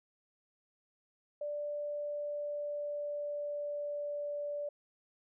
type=tone with pitch glide; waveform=sine; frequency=587.3 to 582.6 Hz; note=D5 to D5; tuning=0 to -14 cents; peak=-35 dBFS; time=1.41-4.69 s; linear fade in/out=5 ms; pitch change=-14 cents; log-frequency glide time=1.61-4.4 s; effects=none